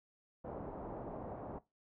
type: low-pass noise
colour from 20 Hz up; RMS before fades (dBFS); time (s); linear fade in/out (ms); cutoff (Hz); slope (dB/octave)
white; -45; 0.44-1.59; 10; 800; 24
effects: noise-tail reverb RT60 0.2 s tail -17 dB re dry